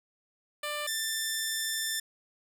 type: tone pair in turn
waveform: 10% pulse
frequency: 593 / 1777 Hz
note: D5 / A6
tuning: +17 / +17 cents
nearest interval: octave + perfect fifth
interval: 1900 cents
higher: second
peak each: -24 / -21 dBFS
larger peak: second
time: 0.63-0.87 / 0.87-2 s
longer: second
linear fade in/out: 5 ms
effects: none